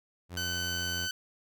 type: tone with pitch glide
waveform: sawtooth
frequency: 88.1 to 87.29 Hz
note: F2 to F2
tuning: +16 to 0 cents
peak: -34 dBFS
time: 0.29-1.09 s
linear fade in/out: 50 ms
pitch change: -16 cents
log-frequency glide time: 0.51-0.82 s
type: tone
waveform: 15% pulse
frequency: 1516 Hz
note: F#6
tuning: 42 cents sharp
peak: -25 dBFS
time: 0.37-1.11 s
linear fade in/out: 2 ms
effects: none